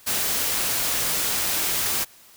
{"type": "noise", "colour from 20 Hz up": "white", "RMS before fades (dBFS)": -24, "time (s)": [0.06, 2.05], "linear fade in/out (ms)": 20, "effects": ["white hiss -51 dBFS RMS until 2.36 s"]}